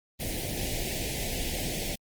pink band-stop noise, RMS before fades -32 dBFS, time 0.19-1.96 s, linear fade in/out 20 ms, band 770 to 1900 Hz, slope 48 dB/octave, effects Opus 24 kbps

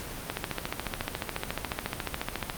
click train, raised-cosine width 0.3 ms, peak -13 dBFS, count 32, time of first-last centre 0.3-2.499 s, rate 14.1 Hz, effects pink hiss -39 dBFS RMS until 2.57 s + Opus 48 kbps

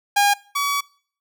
sawtooth tone pair in turn, 812 / 1135.8 Hz, G#5 / C#6, -39 / +42 cents, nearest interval tritone, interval 581 cents, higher second, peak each -10 / -16 dBFS, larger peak first, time 0.16-0.34 / 0.55-0.81 s, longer second, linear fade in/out 10 ms, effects noise-tail reverb RT60 0.5 s tail -23 dB re dry

